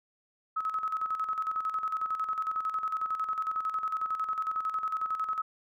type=tone with tremolo; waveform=sine; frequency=1285 Hz; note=E6; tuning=45 cents flat; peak=-27 dBFS; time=0.56-5.42 s; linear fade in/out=10 ms; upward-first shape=square; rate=11 Hz; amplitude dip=60%; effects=none